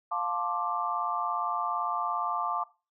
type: chord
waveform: sine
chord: D minor seventh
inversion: first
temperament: just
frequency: 704.8 / 881 / 1057.2 / 1174.7 Hz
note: F5 / A5 / C6 / D6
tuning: +16 / +2 / +18 / 0 cents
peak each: -35 / -34 / -35 / -31 dBFS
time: 0.11-2.64 s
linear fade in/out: 10 ms
effects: noise-tail reverb RT60 0.3 s tail -19 dB re dry